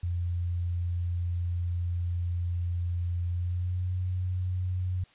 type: tone with pitch glide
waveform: sine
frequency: 87.31 to 91.28 Hz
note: F2 to F#2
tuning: 0 to -23 cents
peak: -27 dBFS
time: 0.03-5.04 s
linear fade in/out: 5 ms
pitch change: +77 cents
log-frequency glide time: 3.27-3.95 s
effects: white hiss -60 dBFS RMS until 5.14 s + resampled to 8000 Hz